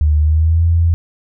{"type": "tone with pitch glide", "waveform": "sine", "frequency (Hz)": [75.6, 83.88], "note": ["D#2", "E2"], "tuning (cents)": [-49, 31], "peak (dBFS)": -9, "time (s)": [0.01, 0.94], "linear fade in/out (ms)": 0, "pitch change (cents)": 180, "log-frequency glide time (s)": [0.2, 0.64], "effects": []}